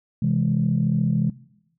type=chord; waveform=sine; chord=C augmented; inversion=none; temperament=equal; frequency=130.81 / 164.81 / 207.7 Hz; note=C3 / E3 / G#3; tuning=0 / 0 / 0 cents; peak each=-22 dBFS; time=0.22-1.3 s; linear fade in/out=5 ms; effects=noise-tail reverb RT60 0.8 s tail -19 dB re dry + tanh soft clip ceiling -10 dBFS